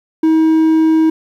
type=tone; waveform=triangle; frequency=318.9 Hz; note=D#4; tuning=43 cents sharp; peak=-6 dBFS; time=0.23-1.1 s; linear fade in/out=5 ms; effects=8-bit